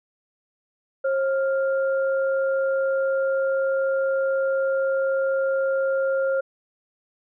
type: tone pair together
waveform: sine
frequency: 537.6 / 1396.9 Hz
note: C5 / F6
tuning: +47 / 0 cents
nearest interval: octave + perfect fourth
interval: 1653 cents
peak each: -20 / -30 dBFS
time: 1.04-6.41 s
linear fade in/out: 10 ms
effects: none